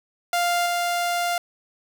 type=tone with level steps; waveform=sawtooth; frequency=698.5 Hz; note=F5; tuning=in tune; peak=-16 / -18 dBFS; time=0.33-1.38 s; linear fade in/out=2 ms; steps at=0.66 s; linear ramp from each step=2 ms; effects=none